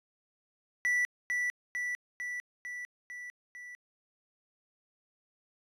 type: tone with echo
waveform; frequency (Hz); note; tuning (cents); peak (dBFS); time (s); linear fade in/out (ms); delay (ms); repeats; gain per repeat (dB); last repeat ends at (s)
triangle; 1964; B6; -10; -24; 0.85-1.05; 0; 450; 6; -3; 3.75
effects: resampled to 32000 Hz